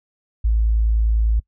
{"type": "tone", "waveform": "sine", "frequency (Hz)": 55, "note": "A1", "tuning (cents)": 0, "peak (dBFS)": -14, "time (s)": [0.44, 1.4], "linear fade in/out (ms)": 10, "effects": ["noise-tail reverb RT60 0.1 s tail -24 dB re dry"]}